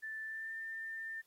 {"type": "tone with pitch glide", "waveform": "sine", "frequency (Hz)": [1762, 1795.9], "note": ["A6", "A6"], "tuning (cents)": [2, 35], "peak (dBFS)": -40, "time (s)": [0.02, 1.22], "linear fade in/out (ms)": 20, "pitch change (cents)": 33, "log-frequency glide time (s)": [0.25, 0.54], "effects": ["white hiss -73 dBFS RMS until 1.26 s", "AAC 48 kbps"]}